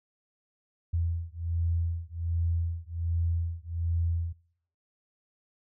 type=beating tone pair; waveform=sine; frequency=83.6 / 84.9 Hz; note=E2 / F2; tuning=+25 / -48 cents; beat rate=1.3 Hz; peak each=-30 dBFS; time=0.93-4.33 s; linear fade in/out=10 ms; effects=noise-tail reverb RT60 0.7 s tail -24 dB re dry